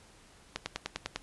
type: click train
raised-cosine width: 0.2 ms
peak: -15 dBFS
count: 7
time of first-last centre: 0.56-1.16 s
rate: 10 Hz
effects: pink hiss -58 dBFS RMS until 1.22 s + resampled to 24000 Hz